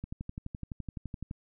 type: click train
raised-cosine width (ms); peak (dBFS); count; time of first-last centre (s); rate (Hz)
5; -25; 16; 0.04-1.311; 11.8
effects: none